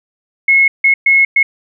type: tone bursts at uneven times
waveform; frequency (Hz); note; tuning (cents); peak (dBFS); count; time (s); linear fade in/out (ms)
sine; 2175; C#7; -33; -6; 4; 0.48-0.68 / 0.84-0.94 / 1.06-1.25 / 1.36-1.43; 5
effects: none